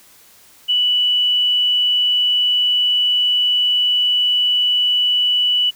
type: tone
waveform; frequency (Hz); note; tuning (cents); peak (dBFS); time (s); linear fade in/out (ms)
sine; 2960; F#7; 0; -13; 0.68-5.71; 20
effects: white hiss -48 dBFS RMS until 5.75 s